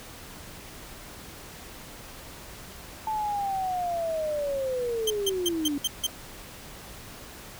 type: linear sweep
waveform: sine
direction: down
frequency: 879 to 279.4 Hz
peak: -26 dBFS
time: 3.07-5.78 s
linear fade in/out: 2 ms
type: tone bursts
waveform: sawtooth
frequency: 3136 Hz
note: G7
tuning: in tune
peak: -20 dBFS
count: 6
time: 5.07-6.068 s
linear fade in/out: 5 ms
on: 33 ms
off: 160 ms
effects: pink hiss -44 dBFS RMS until 7.59 s